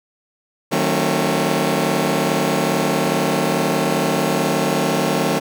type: chord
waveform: 15% pulse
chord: D# diminished seventh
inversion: none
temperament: just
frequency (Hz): 155.56 / 186.68 / 224 / 268.8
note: D#3 / F#3 / A3 / C4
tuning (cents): 0 / +16 / +31 / +47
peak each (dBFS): -16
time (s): 0.71-5.4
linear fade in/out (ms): 20
effects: none